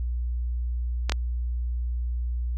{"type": "clicks", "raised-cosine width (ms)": 0.2, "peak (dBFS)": -8, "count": 2, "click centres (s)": [1.096, 1.121], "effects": ["added 60 Hz sine -25 dBFS peak until 2.57 s"]}